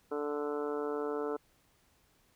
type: harmonic tone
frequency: 146.83 Hz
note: D3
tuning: in tune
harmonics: 2 / 3 / 4 / 5 / 6 / 7 / 8 / 9 / 10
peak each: -40 / -34 / -43 / -47 / -48 / -47 / -53 / -44 / -54 dBFS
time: 0.11-1.37 s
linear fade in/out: 10 ms
effects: pink hiss -69 dBFS RMS until 2.35 s